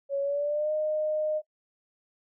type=tone with pitch glide; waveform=sine; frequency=557 to 614.5 Hz; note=C#5 to D#5; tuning=+8 to -22 cents; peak=-25 dBFS; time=0.09-1.42 s; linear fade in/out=50 ms; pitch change=+170 cents; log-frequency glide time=0.21-0.72 s; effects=noise-tail reverb RT60 0.1 s tail -20 dB re dry